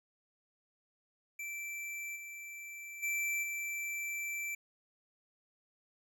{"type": "tone with level steps", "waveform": "square", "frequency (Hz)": 2336, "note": "D7", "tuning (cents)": -10, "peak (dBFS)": [-40, -45, -33, -37], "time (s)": [1.39, 4.55], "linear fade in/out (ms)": 5, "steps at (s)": [2.15, 3.02, 3.42], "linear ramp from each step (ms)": 20, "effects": []}